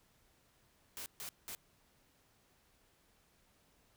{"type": "noise bursts at uneven times", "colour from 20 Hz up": "white", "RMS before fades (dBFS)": -45, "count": 3, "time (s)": [[0.97, 1.06], [1.2, 1.29], [1.48, 1.55]], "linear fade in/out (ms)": 0, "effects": ["pink hiss -71 dBFS RMS until 3.96 s"]}